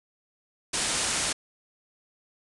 white low-pass noise, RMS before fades -28 dBFS, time 0.73-1.33 s, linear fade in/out 10 ms, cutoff 10000 Hz, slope 96 dB/octave, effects none

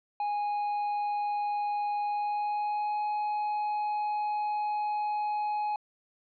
triangle tone with pitch glide, 827 to 839 Hz, G#5 to G#5, -8 to +17 cents, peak -26 dBFS, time 0.2-5.76 s, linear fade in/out 2 ms, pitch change +25 cents, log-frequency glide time 2.04-3.03 s, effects resampled to 11025 Hz

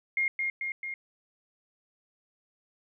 sine tone with echo, 2132 Hz, C7, 32 cents sharp, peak -24 dBFS, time 0.17-0.28 s, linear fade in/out 2 ms, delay 220 ms, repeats 3, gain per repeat -3 dB, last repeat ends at 0.94 s, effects none

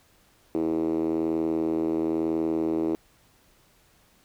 5% pulse tone with band-pass filter, 81 Hz, E2, 30 cents flat, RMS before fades -26 dBFS, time 0.55-2.95 s, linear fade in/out 0 ms, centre 340 Hz, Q 5.2, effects pink hiss -61 dBFS RMS until 4.24 s

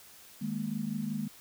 sine chord, D# suspended fourth, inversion none, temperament equal, 155.56 / 207.7 / 233.1 Hz, D#3 / G#3 / A#3, 0 / 0 / 0 cents, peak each -39 / -34 / -36 dBFS, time 0.41-1.28 s, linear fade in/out 10 ms, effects white hiss -54 dBFS RMS until 1.4 s

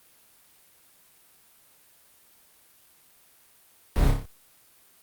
brown noise with echo, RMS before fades -21 dBFS, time 3.96-4.11 s, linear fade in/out 0 ms, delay 29 ms, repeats 5, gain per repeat -4 dB, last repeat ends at 4.255 s, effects white hiss -58 dBFS RMS until 5.02 s + Opus 32 kbps

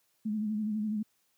sine tone with vibrato, 213.4 Hz, G#3, 47 cents sharp, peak -29 dBFS, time 0.25-1.03 s, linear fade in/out 10 ms, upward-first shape sine, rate 12 Hz, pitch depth 50 cents each way, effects white hiss -73 dBFS RMS until 1.37 s + high-pass 80 Hz 12 dB/octave

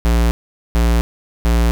square tone bursts, 58 Hz, A#1, 8 cents flat, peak -12 dBFS, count 3, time 0.05-1.71 s, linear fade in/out 0 ms, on 260 ms, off 440 ms, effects none

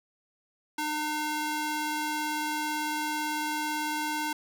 sawtooth ring-modulated tone, 606 Hz, D#5, 46 cents flat, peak -24 dBFS, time 0.78-4.33 s, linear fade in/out 5 ms, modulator 303 Hz, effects none

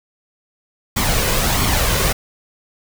pink noise with flanger, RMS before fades -17 dBFS, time 0.96-2.13 s, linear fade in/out 10 ms, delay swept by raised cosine 0.9 to 2 ms, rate 1.5 Hz, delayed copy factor +0.5, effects none

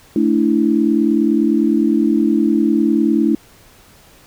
sine chord, A suspended fourth, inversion none, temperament equal with one note detuned, 220 / 290 / 329.6 Hz, A3 / D4 / E4, 0 / -22 / 0 cents, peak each -16 dBFS, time 0.16-3.35 s, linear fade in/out 2 ms, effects pink hiss -47 dBFS RMS until 4.26 s

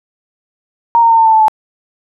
sine tone with pitch steps, 932.3 / 921.1 / 910 / 899 / 888.1 / 877.4 / 866.9 Hz, A#5 / A#5 / A#5 / A5 / A5 / A5 / A5, 0 / -21 / -42 / +37 / +16 / -5 / -26 cents, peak -5 dBFS, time 0.95-1.482 s, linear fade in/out 0 ms, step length 76 ms, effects none

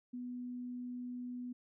sine tone, 246.9 Hz, B3, in tune, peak -40 dBFS, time 0.13-1.53 s, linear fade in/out 10 ms, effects none

